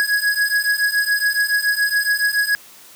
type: beating tone pair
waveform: square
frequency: 1661.2 / 1668.3 Hz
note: G#6 / G#6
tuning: 0 / +7 cents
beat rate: 7.1 Hz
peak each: -21 / -19 dBFS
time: 0-2.55 s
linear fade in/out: 0 ms
effects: white hiss -44 dBFS RMS until 2.95 s + high-pass 100 Hz 12 dB/octave